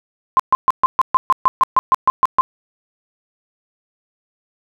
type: tone bursts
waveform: sine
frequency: 1046.5 Hz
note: C6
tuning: in tune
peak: -8 dBFS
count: 14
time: 0.37-2.41 s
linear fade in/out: 0 ms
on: 25 ms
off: 130 ms
effects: none